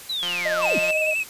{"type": "linear sweep", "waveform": "sine", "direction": "down", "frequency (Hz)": [4077, 128], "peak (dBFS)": -24, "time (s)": [0.09, 0.79], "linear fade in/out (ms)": 10}
{"type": "click train", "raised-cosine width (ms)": 0.2, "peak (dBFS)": -14, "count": 120, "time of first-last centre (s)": [0.23, 0.906], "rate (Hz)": 176}
{"type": "tone with tremolo", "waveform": "sine", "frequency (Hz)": 622.3, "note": "D#5", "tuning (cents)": 0, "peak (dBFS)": -21, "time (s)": [0.45, 1.14], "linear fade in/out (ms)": 10, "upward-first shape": "sine", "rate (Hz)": 16, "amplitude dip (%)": 40}
{"type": "tone with vibrato", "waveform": "triangle", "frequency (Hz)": 2600, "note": "E7", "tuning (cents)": -24, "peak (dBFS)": -20, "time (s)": [0.61, 1.24], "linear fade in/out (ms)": 20, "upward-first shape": "square", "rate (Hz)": 11, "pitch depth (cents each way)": 33}
{"effects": ["white hiss -41 dBFS RMS until 1.29 s", "resampled to 32000 Hz"]}